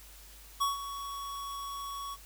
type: tone with ADSR envelope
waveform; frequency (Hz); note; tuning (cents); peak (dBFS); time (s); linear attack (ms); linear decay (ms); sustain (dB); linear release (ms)
square; 1119; C#6; +16; -26; 0.6-2.17; 17; 150; -12; 44
effects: added 50 Hz sine -53 dBFS peak until 2.25 s + white hiss -54 dBFS RMS until 2.25 s